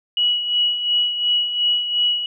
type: tone with tremolo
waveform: sine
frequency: 2924 Hz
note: F#7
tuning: 21 cents flat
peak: -14 dBFS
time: 0.17-2.26 s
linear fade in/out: 2 ms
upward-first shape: sine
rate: 2.8 Hz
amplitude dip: 60%
effects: none